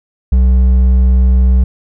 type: tone with hard clipping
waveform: triangle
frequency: 63.1 Hz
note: B1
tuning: 38 cents sharp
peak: -7 dBFS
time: 0.32-1.64 s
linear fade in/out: 5 ms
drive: 8 dB
effects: none